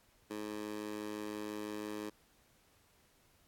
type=tone with high-pass filter; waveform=15% pulse; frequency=105.9 Hz; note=G#2; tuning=34 cents sharp; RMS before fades=-42 dBFS; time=0.3-2.1 s; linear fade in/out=10 ms; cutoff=320 Hz; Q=1.5; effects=pink hiss -69 dBFS RMS until 3.47 s + AAC 64 kbps